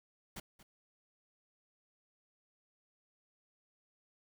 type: noise with echo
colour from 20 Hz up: pink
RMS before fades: -45 dBFS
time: 0.36-0.4 s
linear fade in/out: 5 ms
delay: 230 ms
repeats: 1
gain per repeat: -15 dB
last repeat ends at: 0.63 s
effects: none